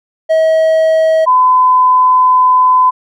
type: tone pair in turn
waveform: triangle / sine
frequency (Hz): 640 / 1012.7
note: D#5 / B5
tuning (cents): +49 / +43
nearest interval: minor sixth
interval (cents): 794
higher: second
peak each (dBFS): -5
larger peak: neither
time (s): 0.29-1.26 / 1.26-2.91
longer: second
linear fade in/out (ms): 20
effects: none